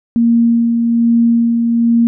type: tone with tremolo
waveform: sine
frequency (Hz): 233.1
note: A#3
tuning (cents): 0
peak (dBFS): -7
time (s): 0.16-2.07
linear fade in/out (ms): 0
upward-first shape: sine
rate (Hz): 1.2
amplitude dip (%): 35
effects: none